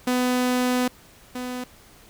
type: tone pair in turn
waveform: sawtooth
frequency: 250 / 250 Hz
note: B3 / B3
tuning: +21 / +21 cents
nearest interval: unison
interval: 0 cents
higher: neither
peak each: -16 / -25 dBFS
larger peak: first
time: 0.07-0.88 / 1.35-1.64 s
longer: first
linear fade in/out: 5 ms
effects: pink hiss -51 dBFS RMS until 2.09 s